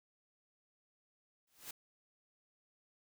white noise with exponential growth, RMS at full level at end -43 dBFS, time 1.47-1.71 s, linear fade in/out 5 ms, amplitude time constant 51 ms, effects none

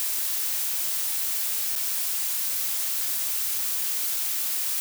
blue noise with dropouts, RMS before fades -27 dBFS, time 0-4.8 s, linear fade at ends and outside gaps 0 ms, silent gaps 1.754-1.761 s, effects none

